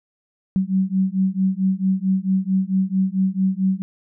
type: beating tone pair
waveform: sine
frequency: 187.7 / 192.2 Hz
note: F#3 / G3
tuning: +25 / -34 cents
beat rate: 4.5 Hz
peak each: -20 dBFS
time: 0.56-3.82 s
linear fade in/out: 0 ms
effects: none